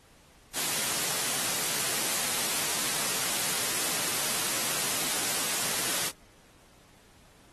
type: high-pass noise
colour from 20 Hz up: white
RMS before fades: -29 dBFS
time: 0.53-6.12 s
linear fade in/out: 50 ms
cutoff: 110 Hz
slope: 48 dB/octave
effects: pink hiss -59 dBFS RMS until 7.52 s + AAC 32 kbps